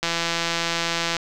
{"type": "click train", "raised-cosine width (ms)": 0.2, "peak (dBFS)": -6, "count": 192, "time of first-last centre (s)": [0.03, 1.167], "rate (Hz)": 168, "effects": []}